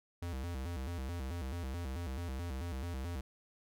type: tone with vibrato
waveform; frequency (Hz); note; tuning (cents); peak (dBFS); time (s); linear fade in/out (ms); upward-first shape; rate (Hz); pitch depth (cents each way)
square; 75.4; D2; +46; -38; 0.22-3.21; 5; square; 4.6; 240
effects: none